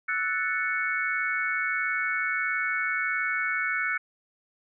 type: chord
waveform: sine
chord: F# minor seventh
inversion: third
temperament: equal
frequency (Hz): 1318.5 / 1480 / 1760 / 2217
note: E6 / F#6 / A6 / C#7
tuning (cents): 0 / 0 / 0 / 0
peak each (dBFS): -34 / -29 / -33 / -29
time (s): 0.08-3.98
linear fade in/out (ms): 10
effects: none